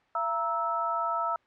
sine tone cluster, 677 / 936 / 1310 Hz, E5 / A#5 / E6, +46 / +7 / -11 cents, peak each -33 / -32 / -28 dBFS, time 0.15-1.36 s, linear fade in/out 2 ms, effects white hiss -65 dBFS RMS until 1.46 s + low-pass 2000 Hz 12 dB/octave

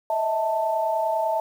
sine tone cluster, 620 / 650 / 886 Hz, D#5 / E5 / A5, -6 / -24 / +12 cents, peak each -32 / -24 / -24 dBFS, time 0.1-1.4 s, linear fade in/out 2 ms, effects 8-bit

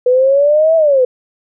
sine exponential two-way sweep, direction up then down, 491.4 to 659.3 to 491.4 Hz, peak -7 dBFS, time 0.06-1.05 s, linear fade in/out 5 ms, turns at 0.76 s, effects none

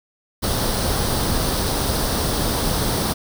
pink noise with comb filter, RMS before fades -21 dBFS, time 0.42-3.14 s, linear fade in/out 20 ms, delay 0.21 ms, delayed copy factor +0.55, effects none

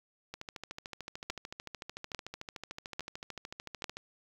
two click trains, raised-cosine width 0.2 ms, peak -24 / -17 dBFS, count 50 / 4, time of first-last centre 0.34-3.97 / 1.3-3.842 s, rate 13.5 / 1.18 Hz, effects 8-bit

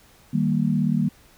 sine chord, Eb major, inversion none, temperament equal, 155.56 / 196 / 233.1 Hz, Eb3 / G3 / Bb3, 0 / 0 / 0 cents, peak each -23 dBFS, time 0.33-1.09 s, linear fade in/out 10 ms, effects pink hiss -54 dBFS RMS until 1.37 s

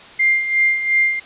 sine tone with tremolo, 2100 Hz, C7, 6 cents sharp, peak -11 dBFS, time 0.19-1.2 s, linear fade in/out 10 ms, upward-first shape sine, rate 2.8 Hz, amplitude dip 65%, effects white hiss -40 dBFS RMS until 1.25 s + resampled to 8000 Hz

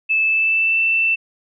sine tone with pitch glide, 2622 to 2668 Hz, E7 to E7, -10 to +20 cents, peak -14 dBFS, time 0.09-1.16 s, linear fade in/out 20 ms, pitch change +30 cents, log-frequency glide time 0.24-0.81 s, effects none

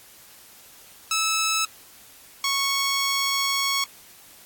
10% pulse tone pair in turn, 1305 / 1105.6 Hz, E6 / C#6, -18 / -5 cents, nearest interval minor third, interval 287 cents, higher first, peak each -13 / -13 dBFS, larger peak neither, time 1.11-1.65 / 2.44-3.84 s, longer second, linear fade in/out 2 ms, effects white hiss -49 dBFS RMS until 4.45 s + AAC 64 kbps

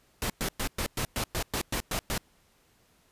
pink noise bursts, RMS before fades -30 dBFS, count 11, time 0.22-2.178 s, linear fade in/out 0 ms, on 78 ms, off 110 ms, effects pink hiss -65 dBFS RMS until 3.11 s + resampled to 32000 Hz

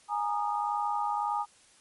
sine chord, Ab suspended second, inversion none, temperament equal with one note detuned, 830.6 / 932.3 / 1229.5 Hz, Ab5 / Bb5 / Eb6, 0 / 0 / -21 cents, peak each -30 / -33 / -33 dBFS, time 0.08-1.46 s, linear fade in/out 50 ms, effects white hiss -60 dBFS RMS until 1.8 s + MP3 48 kbps

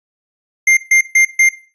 square tone bursts, 2100 Hz, C7, 6 cents sharp, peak -8 dBFS, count 4, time 0.67-1.49 s, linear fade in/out 5 ms, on 100 ms, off 140 ms, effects noise-tail reverb RT60 0.4 s tail -17 dB re dry + resampled to 22050 Hz

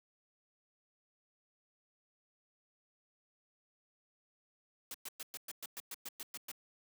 white noise bursts, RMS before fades -44 dBFS, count 12, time 4.91-6.516 s, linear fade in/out 2 ms, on 33 ms, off 110 ms, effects high-pass 200 Hz 12 dB/octave

